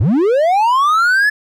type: linear sweep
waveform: triangle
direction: up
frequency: 77.78 to 1733 Hz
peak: -8 dBFS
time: 0-1.3 s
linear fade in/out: 10 ms
effects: none